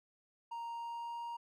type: tone with pitch glide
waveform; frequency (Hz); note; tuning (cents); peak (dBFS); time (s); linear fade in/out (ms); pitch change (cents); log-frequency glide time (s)
triangle; 932.3 to 939.3; A#5 to A#5; 0 to +13; -38; 0.51-1.37; 10; +13; 0.71-1.22
effects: none

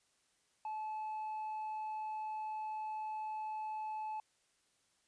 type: tone with tanh clipping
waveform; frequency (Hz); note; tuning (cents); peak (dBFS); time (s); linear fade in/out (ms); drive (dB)
sine; 864; A5; -32; -39; 0.65-4.2; 2; 2
effects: white hiss -75 dBFS RMS until 5.07 s + resampled to 22050 Hz

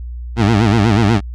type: tone with vibrato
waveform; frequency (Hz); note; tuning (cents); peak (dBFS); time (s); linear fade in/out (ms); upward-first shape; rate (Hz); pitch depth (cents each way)
20% pulse; 107.8; A2; -35; -5; 0.36-1.21; 50; sine; 8.2; 170
effects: added 60 Hz sine -24 dBFS peak until 1.34 s + low-pass 5000 Hz 12 dB/octave

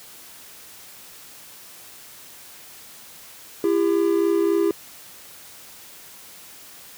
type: tone pair together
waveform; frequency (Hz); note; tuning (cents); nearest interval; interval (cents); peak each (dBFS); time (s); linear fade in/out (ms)
triangle; 336.6 / 400.3; E4 / G4; +36 / +36; minor third; 300; -18; 3.64-4.71; 2
effects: white hiss -44 dBFS RMS until 6.97 s + high-pass 60 Hz 12 dB/octave

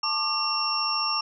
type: tone cluster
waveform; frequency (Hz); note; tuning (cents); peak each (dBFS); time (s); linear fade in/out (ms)
sine; 877 / 1100 / 1194 / 2741 / 5470; A5 / C#6 / D6 / F7 / F8; -6 / -14 / +28 / -33 / -37; -34 / -34 / -29 / -34 / -26; 0.03-1.21; 5
effects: none

